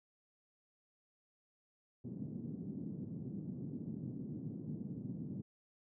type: band-pass noise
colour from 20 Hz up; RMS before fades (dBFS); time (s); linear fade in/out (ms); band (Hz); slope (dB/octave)
white; -44; 2.04-5.42; 10; 130 to 250; 24
effects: none